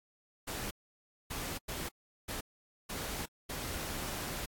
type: noise bursts at uneven times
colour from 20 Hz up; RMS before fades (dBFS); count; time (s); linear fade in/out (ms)
pink; -39; 6; 0.47-0.71 / 1.3-1.58 / 1.68-1.89 / 2.28-2.41 / 2.89-3.26 / 3.49-4.46; 10
effects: AAC 64 kbps